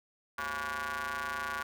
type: ring-modulated tone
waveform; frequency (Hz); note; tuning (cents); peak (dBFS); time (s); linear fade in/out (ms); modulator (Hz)
sawtooth; 150.1; D3; +38; -27; 0.38-1.63; 5; 1290
effects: none